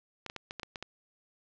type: clicks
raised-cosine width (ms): 0.2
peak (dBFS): -21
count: 8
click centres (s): 0.263 / 0.299 / 0.363 / 0.509 / 0.597 / 0.632 / 0.758 / 0.826
effects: low-pass 5000 Hz 12 dB/octave + 10-bit

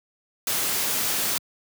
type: noise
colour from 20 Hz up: white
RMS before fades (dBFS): -25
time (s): 0.47-1.38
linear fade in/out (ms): 2
effects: high-pass 100 Hz 12 dB/octave

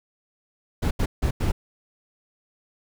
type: noise bursts at uneven times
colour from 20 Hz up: brown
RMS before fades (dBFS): -22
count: 4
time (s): 0.82-0.91 / 0.99-1.06 / 1.22-1.31 / 1.4-1.52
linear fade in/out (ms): 10
effects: none

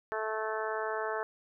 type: harmonic tone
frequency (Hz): 218.3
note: A3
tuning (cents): -13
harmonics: 2 / 3 / 4 / 5 / 6 / 7 / 8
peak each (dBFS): -36 / -38 / -39 / -40 / -41 / -41 / -42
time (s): 0.12-1.23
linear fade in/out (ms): 0
effects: none

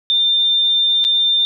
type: tone with dropouts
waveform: sine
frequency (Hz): 3596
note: A7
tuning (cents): +37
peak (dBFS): -12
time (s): 0.1-1.45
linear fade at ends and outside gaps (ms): 0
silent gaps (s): 1.042-1.049
effects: none

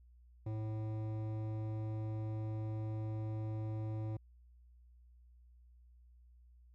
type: tone with hard clipping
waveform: sine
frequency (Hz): 109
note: A2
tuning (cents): -16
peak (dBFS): -39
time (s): 0.46-4.17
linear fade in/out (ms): 5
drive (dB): 13
effects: added 60 Hz sine -59 dBFS peak until 6.74 s

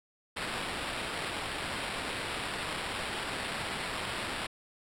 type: noise with sample-and-hold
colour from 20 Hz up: white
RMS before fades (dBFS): -36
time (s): 0.36-4.47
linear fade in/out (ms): 10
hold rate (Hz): 6300
effects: low-pass 10000 Hz 12 dB/octave

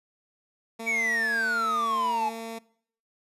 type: tone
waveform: 15% pulse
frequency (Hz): 227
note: A#3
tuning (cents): -46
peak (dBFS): -28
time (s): 0.79-2.59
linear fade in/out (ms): 10
type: exponential sweep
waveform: triangle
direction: down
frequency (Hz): 2301 to 840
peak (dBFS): -22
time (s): 0.86-2.3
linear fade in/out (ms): 20
effects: noise-tail reverb RT60 0.6 s tail -21 dB re dry + resampled to 32000 Hz

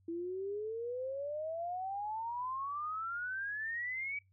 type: exponential sweep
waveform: sine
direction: up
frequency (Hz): 329.6 to 2295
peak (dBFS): -36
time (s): 0.08-4.19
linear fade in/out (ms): 5
effects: noise-tail reverb RT60 0.2 s tail -23 dB re dry + added 95 Hz sine -66 dBFS peak until 4.32 s

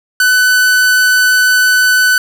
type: tone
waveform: 45% pulse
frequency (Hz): 1501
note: F#6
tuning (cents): +24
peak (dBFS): -7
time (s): 0.2-2.18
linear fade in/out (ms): 2
effects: none

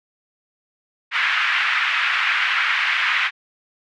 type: band-pass noise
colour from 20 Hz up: white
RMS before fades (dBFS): -20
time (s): 1.11-3.31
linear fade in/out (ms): 50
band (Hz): 1300 to 2500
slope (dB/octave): 24
effects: none

